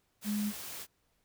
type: tone in noise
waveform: sine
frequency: 208.5 Hz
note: G#3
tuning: 7 cents sharp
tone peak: -30 dBFS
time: 0.24-0.53 s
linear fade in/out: 50 ms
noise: white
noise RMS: -43 dBFS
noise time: 0.21-0.87 s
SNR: +10 dB
effects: pink hiss -75 dBFS RMS until 1.24 s